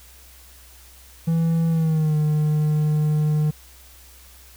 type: tone with pitch glide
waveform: triangle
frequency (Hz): 164.81 to 152.01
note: E3 to D#3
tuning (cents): 0 to -40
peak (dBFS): -15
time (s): 1.27-3.51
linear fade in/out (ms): 10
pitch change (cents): -140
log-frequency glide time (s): 1.69-2.16
effects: added 63 Hz sine -48 dBFS peak until 4.56 s + white hiss -49 dBFS RMS until 4.56 s